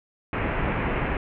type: low-pass noise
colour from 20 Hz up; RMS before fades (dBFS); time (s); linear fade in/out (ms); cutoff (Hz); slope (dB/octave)
pink; -26; 0.33-1.17; 2; 2600; 48
effects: none